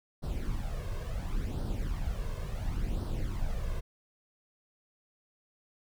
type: noise with flanger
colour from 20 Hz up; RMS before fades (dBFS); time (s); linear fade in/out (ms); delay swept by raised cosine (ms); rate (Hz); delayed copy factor
brown; -33; 0.22-3.81; 20; 0.21 to 1.91; 0.71; +0.65
effects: none